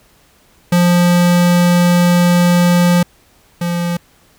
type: tone pair in turn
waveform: square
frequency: 175.6 / 173.18 Hz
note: F3 / F3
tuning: +10 / -14 cents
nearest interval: unison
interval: 24 cents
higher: first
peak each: -9 / -16 dBFS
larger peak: first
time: 0.72-3.03 / 3.61-3.97 s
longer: first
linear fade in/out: 5 ms
effects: pink hiss -51 dBFS RMS until 4.38 s